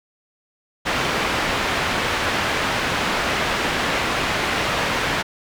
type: low-pass noise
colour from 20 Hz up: white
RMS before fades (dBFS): -22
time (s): 0.85-5.23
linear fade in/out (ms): 20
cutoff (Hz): 2300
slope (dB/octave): 12
effects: none